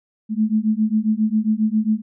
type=beating tone pair; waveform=sine; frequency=212.9 / 220.3 Hz; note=G#3 / A3; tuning=+43 / +2 cents; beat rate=7.4 Hz; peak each=-19 dBFS; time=0.29-2.02 s; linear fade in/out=50 ms; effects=none